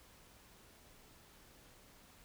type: silence
effects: pink hiss -62 dBFS RMS until 2.24 s